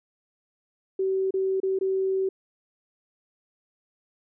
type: tone with dropouts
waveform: sine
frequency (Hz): 382.2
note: G4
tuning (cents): -44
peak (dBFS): -22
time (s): 0.99-2.29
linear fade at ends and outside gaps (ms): 5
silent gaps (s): 1.308-1.339 / 1.602-1.631 / 1.789-1.81
effects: none